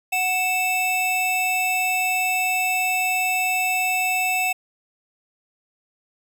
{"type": "tone pair together", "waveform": "square", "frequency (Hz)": [740, 2637], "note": ["F#5", "E7"], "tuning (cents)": [0, 0], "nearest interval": "octave + minor seventh", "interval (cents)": 2200, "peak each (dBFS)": [-25, -22], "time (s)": [0.12, 4.53], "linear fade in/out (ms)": 10, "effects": []}